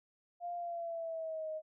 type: tone with pitch glide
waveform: sine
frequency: 698.5 to 625.9 Hz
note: F5 to D#5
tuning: 0 to +10 cents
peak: -37 dBFS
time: 0.4-1.62 s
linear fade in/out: 50 ms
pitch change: -190 cents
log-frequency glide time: 0.56-1.5 s
effects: none